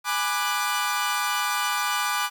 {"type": "chord", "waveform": "sawtooth", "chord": "G# half-diminished seventh", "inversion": "none", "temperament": "equal with one note detuned", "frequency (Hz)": [830.6, 987.8, 1186.9, 1480], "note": ["G#5", "B5", "D6", "F#6"], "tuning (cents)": [0, 0, 18, 0], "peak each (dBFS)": [-27, -27, -23, -26], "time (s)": [0.04, 2.3], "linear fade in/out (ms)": 50, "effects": ["9-bit"]}